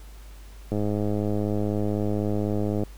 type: click train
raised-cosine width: 2 ms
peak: -14 dBFS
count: 221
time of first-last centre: 0.72-2.835 s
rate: 104 Hz
effects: added 50 Hz sine -41 dBFS peak until 2.97 s + pink hiss -53 dBFS RMS until 2.97 s